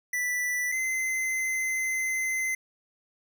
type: tone pair in turn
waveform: square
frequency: 1975.5 / 2059 Hz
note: B6 / C7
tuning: 0 / -28 cents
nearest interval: minor second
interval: 72 cents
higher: second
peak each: -27 dBFS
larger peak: neither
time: 0.13-0.72 / 0.72-2.55 s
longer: second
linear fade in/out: 5 ms
effects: none